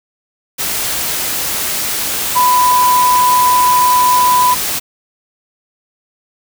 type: tone in noise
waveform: sine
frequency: 995 Hz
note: B5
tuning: 13 cents sharp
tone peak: -8 dBFS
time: 2.35-4.55 s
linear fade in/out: 20 ms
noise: white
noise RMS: -18 dBFS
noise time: 0.58-4.8 s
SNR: +7 dB
effects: none